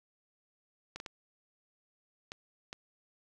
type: clicks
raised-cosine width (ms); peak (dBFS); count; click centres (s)
0.2; -24; 5; 0.96 / 1.001 / 1.062 / 2.319 / 2.729
effects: none